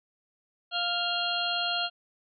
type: harmonic tone with a mistuned harmonic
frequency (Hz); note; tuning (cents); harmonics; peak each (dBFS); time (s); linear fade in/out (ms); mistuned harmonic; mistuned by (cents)
698.5; F5; 0; 1 / 2 / 4 / 5 / 6; -33 / -33 / -33 / -33 / -33; 0.71-1.9; 50; 5; -120
effects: none